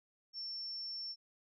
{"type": "tone", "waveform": "sine", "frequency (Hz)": 5420, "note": "E8", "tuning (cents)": 47, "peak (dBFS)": -40, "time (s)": [0.33, 1.16], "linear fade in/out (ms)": 50, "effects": []}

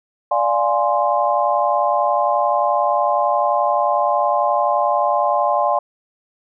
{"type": "chord", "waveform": "sine", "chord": "D half-diminished seventh", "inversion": "none", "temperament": "equal", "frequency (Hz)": [587.3, 698.5, 830.6, 1046.5], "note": ["D5", "F5", "Ab5", "C6"], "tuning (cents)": [0, 0, 0, 0], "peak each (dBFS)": -20, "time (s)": [0.31, 5.79], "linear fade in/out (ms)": 5, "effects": []}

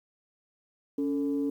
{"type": "tone pair together", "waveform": "sine", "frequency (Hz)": [280.8, 444.6], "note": ["C#4", "A4"], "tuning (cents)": [22, 18], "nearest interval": "minor sixth", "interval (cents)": 796, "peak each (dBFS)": [-26, -33], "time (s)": [0.98, 1.5], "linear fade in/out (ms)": 5, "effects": ["tanh soft clip ceiling -20 dBFS", "10-bit"]}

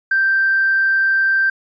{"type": "tone with tanh clipping", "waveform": "triangle", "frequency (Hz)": 1568, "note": "G6", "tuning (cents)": 0, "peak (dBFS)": -12, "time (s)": [0.11, 1.5], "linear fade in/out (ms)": 5, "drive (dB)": 1, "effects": ["resampled to 16000 Hz"]}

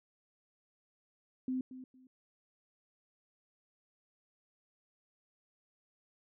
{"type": "tone with echo", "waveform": "sine", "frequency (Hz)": 257.4, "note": "C4", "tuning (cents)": -28, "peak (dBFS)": -32, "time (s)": [1.48, 1.61], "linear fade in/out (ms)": 2, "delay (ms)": 230, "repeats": 2, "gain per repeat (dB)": -13, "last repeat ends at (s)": 2.07, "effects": []}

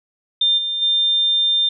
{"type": "tone with level steps", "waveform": "sine", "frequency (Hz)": 3600, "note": "A7", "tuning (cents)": 39, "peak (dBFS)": [-13, -20, -14], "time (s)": [0.41, 1.69], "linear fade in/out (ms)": 5, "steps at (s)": [0.57, 0.81], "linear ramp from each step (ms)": 20, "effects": []}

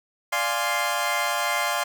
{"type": "chord", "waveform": "20% pulse", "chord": "D half-diminished seventh", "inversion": "none", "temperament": "equal", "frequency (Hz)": [587.3, 698.5, 830.6, 1046.5], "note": ["D5", "F5", "Ab5", "C6"], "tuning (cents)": [0, 0, 0, 0], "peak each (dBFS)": [-25, -23, -25, -22], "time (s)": [0.32, 1.84], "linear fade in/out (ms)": 10, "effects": []}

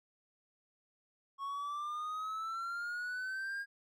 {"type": "exponential sweep", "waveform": "triangle", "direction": "up", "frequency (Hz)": [1097, 1629], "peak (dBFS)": -35, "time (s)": [1.38, 3.66], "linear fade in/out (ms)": 50, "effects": []}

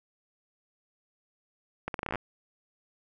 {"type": "accelerating click train", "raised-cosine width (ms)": 0.5, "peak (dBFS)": -17, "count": 11, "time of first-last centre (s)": [1.88, 2.157], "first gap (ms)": 62, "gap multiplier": 0.8, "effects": []}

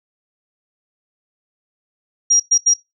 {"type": "tone bursts at uneven times", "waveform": "sine", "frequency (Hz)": 5700, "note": "F8", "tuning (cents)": 34, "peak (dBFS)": -10, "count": 3, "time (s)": [[2.3, 2.4], [2.51, 2.58], [2.66, 2.74]], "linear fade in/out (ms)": 10, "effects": ["noise-tail reverb RT60 0.2 s tail -19 dB re dry"]}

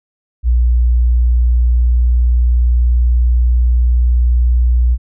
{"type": "tone with pitch glide", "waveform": "sine", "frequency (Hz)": [60, 60.49], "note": ["B1", "B1"], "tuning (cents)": [-49, -35], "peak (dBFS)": -8, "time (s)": [0.43, 4.98], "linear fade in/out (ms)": 50, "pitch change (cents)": 14, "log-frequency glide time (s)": [0.6, 4.76], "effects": []}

